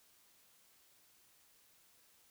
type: silence
effects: white hiss -68 dBFS RMS until 2.3 s